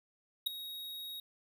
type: tone with ADSR envelope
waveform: square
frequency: 3776 Hz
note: A#7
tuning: 22 cents sharp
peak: -26 dBFS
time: 0.46-1.2 s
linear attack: 11 ms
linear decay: 5 ms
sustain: -16 dB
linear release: 3 ms
effects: none